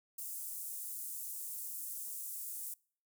pink high-pass noise, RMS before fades -43 dBFS, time 0.18-2.74 s, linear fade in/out 5 ms, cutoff 8600 Hz, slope 24 dB/octave, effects noise-tail reverb RT60 0.5 s tail -26 dB re dry

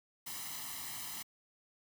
white noise with comb filter, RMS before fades -43 dBFS, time 0.26-1.23 s, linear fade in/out 10 ms, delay 0.99 ms, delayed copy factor +0.75, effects high-pass 100 Hz 12 dB/octave

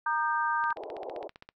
sine chord, Eb major, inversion second, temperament equal with one note detuned, 932.3 / 1214 / 1568 Hz, Bb5 / Eb6 / G6, 0 / -43 / 0 cents, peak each -29 / -31 / -31 dBFS, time 0.06-0.73 s, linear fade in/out 5 ms
click train, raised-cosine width 0.3 ms, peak -29 dBFS, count 14, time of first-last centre 0.64-1.49 s, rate 15.3 Hz
pink band-pass noise, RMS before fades -39 dBFS, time 0.76-1.28 s, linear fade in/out 10 ms, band 360 to 830 Hz, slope 48 dB/octave
effects noise-tail reverb RT60 0.1 s tail -24 dB re dry

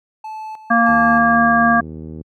triangle tone with tremolo, 870 Hz, A5, 20 cents flat, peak -25 dBFS, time 0.24-1.36 s, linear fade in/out 5 ms, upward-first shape square, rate 1.6 Hz, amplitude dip 70%
harmonic tone, 232.4 Hz, A#3, 5 cents flat, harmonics 1 / 3 / 5 / 7, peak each -16 / -16 / -16 / -16 dBFS, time 0.7-1.81 s, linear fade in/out 10 ms
click train, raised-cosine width 3 ms, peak -19 dBFS, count 105, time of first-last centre 0.89-2.211 s, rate 78.7 Hz
effects high-pass 80 Hz 12 dB/octave

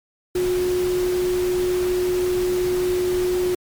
sine tone in noise, 362.4 Hz, F#4, 36 cents flat, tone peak -18 dBFS, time 0.35-3.55 s, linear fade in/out 5 ms, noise pink, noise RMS -32 dBFS, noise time 0.35-3.55 s, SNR +11 dB, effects MP3 96 kbps

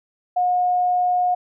sine tone, 721 Hz, F#5, 45 cents flat, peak -16 dBFS, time 0.36-1.35 s, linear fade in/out 10 ms, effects none

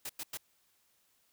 white noise bursts, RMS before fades -40 dBFS, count 3, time 0.05-0.374 s, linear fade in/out 5 ms, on 44 ms, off 96 ms, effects white hiss -72 dBFS RMS until 1.32 s

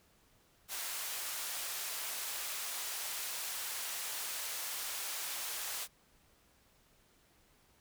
white band-pass noise, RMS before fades -40 dBFS, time 0.68-5.88 s, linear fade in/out 50 ms, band 630 to 16000 Hz, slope 12 dB/octave, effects pink hiss -68 dBFS RMS until 7.8 s

